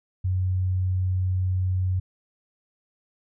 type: tone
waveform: sine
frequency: 92.5 Hz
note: F#2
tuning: in tune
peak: -21 dBFS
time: 0.24-2 s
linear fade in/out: 10 ms
effects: none